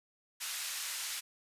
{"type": "band-pass noise", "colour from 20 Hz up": "white", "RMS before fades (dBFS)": -39, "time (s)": [0.4, 1.21], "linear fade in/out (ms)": 20, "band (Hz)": [1400, 10000], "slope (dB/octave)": 12, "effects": ["resampled to 32000 Hz"]}